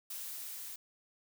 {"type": "noise with level ramp", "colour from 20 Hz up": "blue", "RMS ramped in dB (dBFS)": [-42, -45], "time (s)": [0.1, 0.76], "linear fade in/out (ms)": 5, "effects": []}